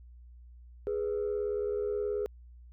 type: tone pair together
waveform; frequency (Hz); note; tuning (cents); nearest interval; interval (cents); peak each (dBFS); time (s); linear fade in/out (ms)
sine; 415.3 / 493.9; G#4 / B4; 0 / 0; minor third; 300; -29 / -34; 0.87-2.26; 0
effects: tanh soft clip ceiling -25 dBFS + added 60 Hz sine -49 dBFS peak until 2.72 s